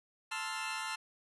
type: chord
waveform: 20% pulse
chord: F major seventh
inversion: first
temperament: equal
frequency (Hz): 880 / 1046.5 / 1318.5 / 1396.9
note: A5 / C6 / E6 / F6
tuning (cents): 0 / 0 / 0 / 0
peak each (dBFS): -36 / -38 / -38 / -37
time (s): 0.31-0.96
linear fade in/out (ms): 10
effects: resampled to 24000 Hz